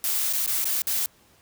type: noise with dropouts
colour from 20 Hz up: blue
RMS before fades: -25 dBFS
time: 0.04-1.06 s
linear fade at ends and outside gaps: 1 ms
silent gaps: 0.328-0.334 / 0.462-0.476 / 0.644-0.654 / 0.82-0.87 s
effects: pink hiss -58 dBFS RMS until 1.41 s + high-pass 60 Hz 12 dB/octave